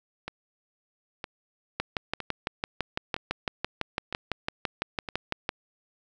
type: two click trains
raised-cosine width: 0.3 ms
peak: -18 / -11 dBFS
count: 6 / 23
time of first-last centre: 0.28-5.088 / 1.8-5.491 s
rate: 1.04 / 5.96 Hz
effects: none